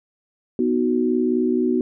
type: chord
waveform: sine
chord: B major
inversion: none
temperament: equal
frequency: 246.9 / 311.1 / 370 Hz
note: B3 / D#4 / F#4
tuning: 0 / 0 / 0 cents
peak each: -20 / -24 / -21 dBFS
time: 0.59-1.81 s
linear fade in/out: 2 ms
effects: none